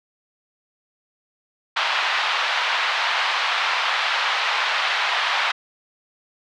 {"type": "band-pass noise", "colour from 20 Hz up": "pink", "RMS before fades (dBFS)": -22, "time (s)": [1.76, 5.52], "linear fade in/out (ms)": 10, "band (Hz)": [850, 3900], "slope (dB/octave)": 24, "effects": []}